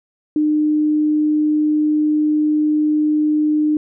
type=tone; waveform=sine; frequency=303.3 Hz; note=D#4; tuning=44 cents flat; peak=-13 dBFS; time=0.36-3.77 s; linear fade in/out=2 ms; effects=none